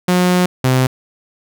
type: tone pair in turn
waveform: sawtooth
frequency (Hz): 180 / 129.21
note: F#3 / C3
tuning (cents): -47 / -21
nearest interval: tritone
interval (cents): 574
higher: first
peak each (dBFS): -7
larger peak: neither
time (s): 0.08-0.46 / 0.64-0.87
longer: first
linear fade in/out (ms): 5
effects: none